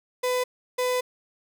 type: tone pair in turn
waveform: 35% pulse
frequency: 501 / 501 Hz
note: B4 / B4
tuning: +25 / +25 cents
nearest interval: unison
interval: 0 cents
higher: neither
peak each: -21 dBFS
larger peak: neither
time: 0.23-0.44 / 0.78-1.01 s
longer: second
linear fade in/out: 10 ms
effects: none